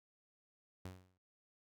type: tone with exponential decay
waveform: sawtooth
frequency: 92.3 Hz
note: F#2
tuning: 4 cents flat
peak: -39 dBFS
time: 0.85-1.18 s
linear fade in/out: 5 ms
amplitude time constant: 71 ms
effects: none